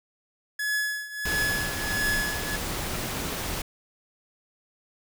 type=tone with tremolo; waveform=45% pulse; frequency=1698 Hz; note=G#6; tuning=38 cents sharp; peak=-23 dBFS; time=0.59-2.56 s; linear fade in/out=5 ms; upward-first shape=triangle; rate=1.5 Hz; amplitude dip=85%
type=noise; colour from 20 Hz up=pink; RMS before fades=-31 dBFS; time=1.25-3.62 s; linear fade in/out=5 ms
effects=none